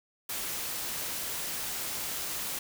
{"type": "noise", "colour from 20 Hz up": "white", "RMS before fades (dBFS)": -35, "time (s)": [0.29, 2.59], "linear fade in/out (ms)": 5, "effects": []}